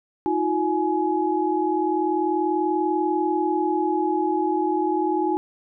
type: tone cluster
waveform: sine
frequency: 318.7 / 359 / 842 Hz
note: D#4 / F4 / G#5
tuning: +42 / +48 / +24 cents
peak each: -24 dBFS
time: 0.26-5.37 s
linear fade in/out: 0 ms
effects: none